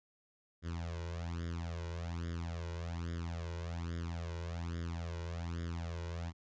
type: tone with flanger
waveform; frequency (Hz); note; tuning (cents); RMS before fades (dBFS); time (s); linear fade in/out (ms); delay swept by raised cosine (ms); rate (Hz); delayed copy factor
sawtooth; 84.5; E2; +43; -40; 0.62-6.33; 50; 0.58 to 2.08; 1.2; +0.9
effects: resampled to 16000 Hz